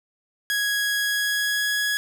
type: tone with pitch glide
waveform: sawtooth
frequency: 1661.2 to 1673.7 Hz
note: G#6 to G#6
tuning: 0 to +13 cents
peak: -18 dBFS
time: 0.5-1.97 s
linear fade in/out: 0 ms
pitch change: +13 cents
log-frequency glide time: 0.97-1.79 s
effects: none